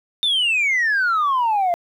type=exponential sweep; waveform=sine; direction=down; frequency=3646 to 678 Hz; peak=-14 dBFS; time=0.23-1.74 s; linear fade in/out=0 ms; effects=tanh soft clip ceiling -14 dBFS + 9-bit